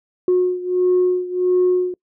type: beating tone pair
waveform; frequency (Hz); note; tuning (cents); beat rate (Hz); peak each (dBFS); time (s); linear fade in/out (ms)
sine; 362.6 / 364.1; F#4 / F#4; -35 / -28; 1.5; -15 / -18; 0.28-1.94; 2
effects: noise-tail reverb RT60 0.1 s tail -25 dB re dry + tanh soft clip ceiling -9 dBFS